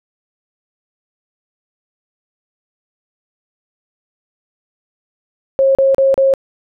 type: tone bursts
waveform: sine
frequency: 540 Hz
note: C#5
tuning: 45 cents flat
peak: -8 dBFS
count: 4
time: 5.59-6.338 s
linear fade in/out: 0 ms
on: 160 ms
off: 36 ms
effects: none